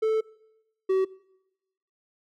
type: tone pair in turn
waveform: triangle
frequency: 439.1 / 379.7 Hz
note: A4 / F#4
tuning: -4 / +45 cents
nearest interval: minor third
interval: 251 cents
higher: first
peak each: -19 / -18 dBFS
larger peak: second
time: 0.02-0.21 / 0.89-1.05 s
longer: first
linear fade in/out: 10 ms
effects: noise-tail reverb RT60 0.9 s tail -22 dB re dry